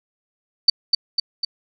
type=tone with echo; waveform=sine; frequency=4578 Hz; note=D8; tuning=45 cents flat; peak=-7 dBFS; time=0.68-0.7 s; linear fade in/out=5 ms; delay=250 ms; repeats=3; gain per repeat=-4 dB; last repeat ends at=1.45 s; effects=none